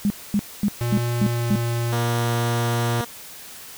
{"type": "tone bursts", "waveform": "sine", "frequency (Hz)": 204.2, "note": "G#3", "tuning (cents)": -29, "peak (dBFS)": -16, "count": 6, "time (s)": [0.05, 1.556], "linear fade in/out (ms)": 0, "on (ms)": 51, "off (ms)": 240}
{"type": "tone with pitch glide", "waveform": "square", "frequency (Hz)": [119.3, 117.86], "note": ["A#2", "A#2"], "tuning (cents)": [41, 19], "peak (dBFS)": -22, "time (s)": [0.81, 3.01], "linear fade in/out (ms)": 0, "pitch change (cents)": -22, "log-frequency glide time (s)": [1.21, 1.55]}
{"type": "tone", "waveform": "10% pulse", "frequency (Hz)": 236.8, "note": "A#3", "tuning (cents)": 27, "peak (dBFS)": -17, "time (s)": [1.92, 3.05], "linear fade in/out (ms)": 10}
{"effects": ["white hiss -40 dBFS RMS until 3.77 s"]}